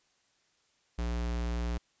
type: tone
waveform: square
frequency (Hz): 58.9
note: A#1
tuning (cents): +19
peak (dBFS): -31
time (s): 0.98-1.78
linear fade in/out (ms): 10
effects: white hiss -71 dBFS RMS until 2 s + resampled to 16000 Hz